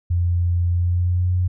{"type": "tone with pitch glide", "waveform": "sine", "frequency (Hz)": [87.2, 90.17], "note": ["F2", "F#2"], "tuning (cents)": [-2, -44], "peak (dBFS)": -16, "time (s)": [0.1, 1.48], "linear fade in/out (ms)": 10, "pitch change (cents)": 58, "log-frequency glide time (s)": [0.71, 1.34], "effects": []}